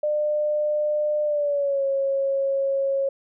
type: tone with pitch glide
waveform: sine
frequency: 600 to 547 Hz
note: D5 to C#5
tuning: +37 to -23 cents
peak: -20 dBFS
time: 0.03-3.09 s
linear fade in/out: 5 ms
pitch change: -160 cents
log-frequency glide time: 1.24-1.84 s
effects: none